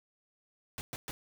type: noise bursts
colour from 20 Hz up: pink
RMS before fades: -40 dBFS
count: 3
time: 0.78-1.11 s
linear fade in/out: 0 ms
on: 30 ms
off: 120 ms
effects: none